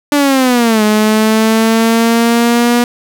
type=linear two-way sweep; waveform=sawtooth; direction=down then up; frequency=293.7 to 211.8 to 241.3 Hz; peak=-4 dBFS; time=0.12-2.84 s; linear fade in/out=2 ms; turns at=0.83 s; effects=none